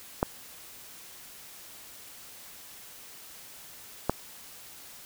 clicks, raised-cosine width 1 ms, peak -9 dBFS, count 2, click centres 0.229 / 4.096 s, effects white hiss -48 dBFS RMS until 5.05 s

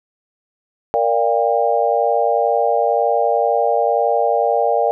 sine chord, G minor seventh, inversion first, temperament equal with one note detuned, 466.2 / 587.3 / 698.5 / 800.5 Hz, Bb4 / D5 / F5 / G5, 0 / 0 / 0 / +36 cents, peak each -19 dBFS, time 0.94-4.91 s, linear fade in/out 0 ms, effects none

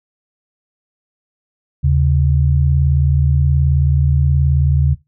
sine tone pair together, 77.78 / 136.56 Hz, D#2 / C#3, 0 / -26 cents, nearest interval minor seventh, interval 974 cents, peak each -13 dBFS, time 1.83-4.95 s, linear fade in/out 20 ms, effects noise-tail reverb RT60 0.2 s tail -18 dB re dry

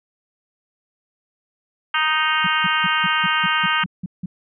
harmonic tone, 311.1 Hz, D#4, in tune, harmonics 3 / 4 / 5 / 6 / 7 / 8 / 9 / 10, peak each -26 / -22 / -22 / -27 / -27 / -30 / -25 / -28 dBFS, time 1.94-3.84 s, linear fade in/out 5 ms
sine tone bursts, 180 Hz, F#3, 47 cents flat, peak -23 dBFS, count 10, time 2.44-4.26 s, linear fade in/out 5 ms, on 29 ms, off 170 ms
effects none

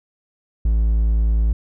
triangle tone, 55 Hz, A1, in tune, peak -12 dBFS, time 0.65-1.53 s, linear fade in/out 5 ms, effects none

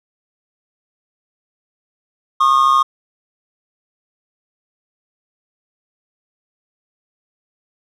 triangle tone pair together, 1088 / 1221.2 Hz, C#6 / D#6, -33 / -33 cents, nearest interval major second, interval 200 cents, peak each -11 dBFS, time 2.4-2.83 s, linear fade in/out 10 ms, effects none

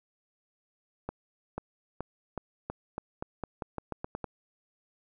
accelerating click train, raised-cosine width 1 ms, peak -20 dBFS, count 14, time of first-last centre 1.09-4.243 s, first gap 490 ms, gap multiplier 0.87, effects none

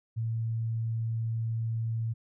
sine tone, 113.5 Hz, A#2, 46 cents flat, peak -28 dBFS, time 0.16-2.14 s, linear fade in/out 20 ms, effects none

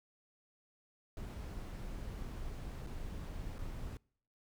brown noise with dropouts, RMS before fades -43 dBFS, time 1.17-3.97 s, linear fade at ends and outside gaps 1 ms, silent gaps 2.865-2.87 / 3.583-3.589 s, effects noise-tail reverb RT60 0.6 s tail -26 dB re dry

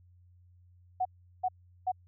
sine tone bursts, 740 Hz, F#5, in tune, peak -26 dBFS, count 3, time 1-1.919 s, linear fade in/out 10 ms, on 53 ms, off 380 ms, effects added 89 Hz sine -57 dBFS peak until 2.07 s

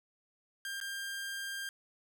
sawtooth tone with dropouts, 1597 Hz, G6, 32 cents sharp, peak -34 dBFS, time 0.65-1.69 s, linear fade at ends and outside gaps 1 ms, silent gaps 0.802-0.812 s, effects none

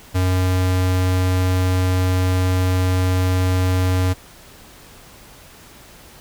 square tone, 92.1 Hz, F#2, 7 cents flat, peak -16 dBFS, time 0.14-4.14 s, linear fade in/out 20 ms, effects pink hiss -44 dBFS RMS until 6.2 s

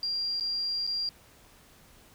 sine tone with dropouts, 4768 Hz, D8, 25 cents sharp, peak -28 dBFS, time 0.03-1.09 s, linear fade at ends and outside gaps 1 ms, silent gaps 0.399-0.408 / 0.867-0.874 s, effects pink hiss -57 dBFS RMS until 2.14 s

